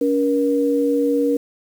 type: tone pair together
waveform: sine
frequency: 282.9 / 475.7 Hz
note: C#4 / A#4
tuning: +35 / +35 cents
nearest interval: major sixth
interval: 900 cents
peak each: -18 dBFS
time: 0.01-1.37 s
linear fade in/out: 5 ms
effects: 7-bit